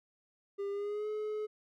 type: tone with pitch glide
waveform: triangle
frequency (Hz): 400 to 426.2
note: G4 to G#4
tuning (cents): +35 to +45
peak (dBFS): -32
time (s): 0.58-1.47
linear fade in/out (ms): 20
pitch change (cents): +110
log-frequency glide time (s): 0.7-1.08
effects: none